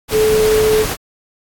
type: tone in noise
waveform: sine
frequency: 432.7 Hz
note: A4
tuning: 29 cents flat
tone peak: -10 dBFS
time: 0.11-0.86 s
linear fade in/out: 50 ms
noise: pink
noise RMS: -21 dBFS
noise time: 0.08-0.97 s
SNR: +8 dB
effects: AAC 64 kbps